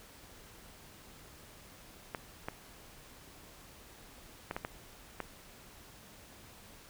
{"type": "clicks", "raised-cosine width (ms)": 0.5, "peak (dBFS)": -21, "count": 6, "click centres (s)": [2.148, 2.485, 4.511, 4.565, 4.649, 5.203], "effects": ["pink hiss -55 dBFS RMS until 6.89 s"]}